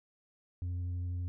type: tone with tanh clipping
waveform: sine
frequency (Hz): 88.8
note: F2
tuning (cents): +29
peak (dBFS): -34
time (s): 0.62-1.28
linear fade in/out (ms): 0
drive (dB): 3
effects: none